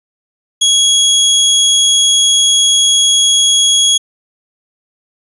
25% pulse tone, 3323 Hz, G#7, in tune, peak -4 dBFS, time 0.61-3.98 s, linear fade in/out 10 ms, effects resampled to 24000 Hz

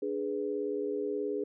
sine chord, G# diminished, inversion second, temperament equal, 293.7 / 415.3 / 493.9 Hz, D4 / G#4 / B4, 0 / 0 / 0 cents, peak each -37 / -32 / -38 dBFS, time 0.02-1.44 s, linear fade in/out 5 ms, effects none

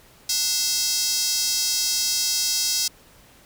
square tone with high-pass filter, 294.9 Hz, D4, 7 cents sharp, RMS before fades -23 dBFS, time 0.29-2.88 s, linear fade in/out 5 ms, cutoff 5200 Hz, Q 2.8, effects pink hiss -52 dBFS RMS until 3.45 s

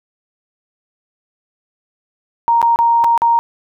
sine tone with dropouts, 932.3 Hz, A#5, in tune, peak -9 dBFS, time 2.48-3.39 s, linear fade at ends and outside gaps 0 ms, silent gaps 2.616-2.627 / 2.76-2.789 / 3.04-3.044 / 3.177-3.219 s, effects none

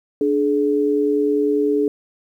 sine tone pair together, 293.7 / 423.8 Hz, D4 / G#4, 0 / +35 cents, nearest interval tritone, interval 635 cents, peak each -19 / -17 dBFS, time 0.21-1.88 s, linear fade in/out 2 ms, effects 9-bit

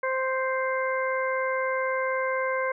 harmonic tone, 523 Hz, C5, 1 cent flat, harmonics 1 / 2 / 3 / 4, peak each -27 / -30 / -32 / -33 dBFS, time 0.03-2.72 s, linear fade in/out 5 ms, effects none

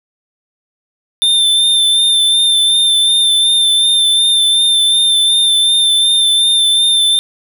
square tone with vibrato, 3576 Hz, A7, 27 cents sharp, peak -9 dBFS, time 1.22-7.19 s, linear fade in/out 0 ms, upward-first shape sine, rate 2.7 Hz, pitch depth 24 cents each way, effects none

